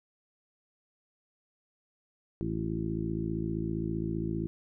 harmonic tone with a mistuned harmonic, 55.2 Hz, A1, 6 cents sharp, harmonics 1 / 2 / 3 / 4 / 5 / 6 / 7, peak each -40 / -38 / -35 / -38 / -42 / -35 / -43 dBFS, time 2.41-4.47 s, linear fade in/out 0 ms, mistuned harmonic 7, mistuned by -31 cents, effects none

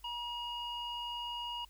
square tone with low-pass filter, 956 Hz, A#5, 43 cents sharp, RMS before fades -40 dBFS, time 0.04-1.65 s, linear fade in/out 5 ms, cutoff 3100 Hz, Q 3.7, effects added 50 Hz sine -58 dBFS peak until 1.69 s + white hiss -66 dBFS RMS until 1.69 s

